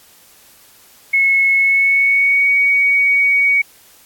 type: tone with pitch glide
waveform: sine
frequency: 2187 to 2246 Hz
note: C#7 to C#7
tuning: -24 to +22 cents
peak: -10 dBFS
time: 1.13-3.62 s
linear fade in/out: 10 ms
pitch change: +46 cents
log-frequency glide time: 1.54-2.51 s
effects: white hiss -47 dBFS RMS until 4.05 s + AAC 64 kbps